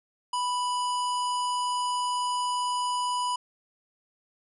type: harmonic tone with a mistuned harmonic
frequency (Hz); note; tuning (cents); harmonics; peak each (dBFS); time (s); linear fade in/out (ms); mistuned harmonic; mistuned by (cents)
987.8; B5; 0; 1 / 3 / 5 / 7 / 9 / 10; -26 / -36 / -40 / -43 / -45 / -46; 0.33-3.36; 5; 10; +21
effects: none